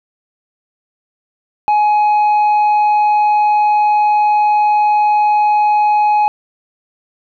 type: tone with tanh clipping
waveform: sine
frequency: 840 Hz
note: G#5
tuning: 19 cents sharp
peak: -10 dBFS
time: 1.68-6.28 s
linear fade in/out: 0 ms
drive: 4 dB
effects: none